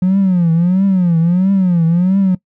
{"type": "tone with vibrato", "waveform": "triangle", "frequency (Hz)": 179.4, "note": "F3", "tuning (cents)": 47, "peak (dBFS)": -6, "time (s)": [0.02, 2.35], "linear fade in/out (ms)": 5, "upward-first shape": "triangle", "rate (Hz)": 1.5, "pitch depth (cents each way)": 180, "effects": ["noise-tail reverb RT60 0.1 s tail -23 dB re dry", "tanh soft clip ceiling -5 dBFS"]}